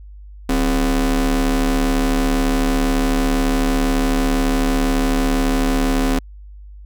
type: ring-modulated tone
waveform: 40% pulse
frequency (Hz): 150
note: D3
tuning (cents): +37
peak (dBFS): -11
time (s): 0.49-6.19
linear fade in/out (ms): 5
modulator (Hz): 114
effects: added 50 Hz sine -35 dBFS peak until 6.85 s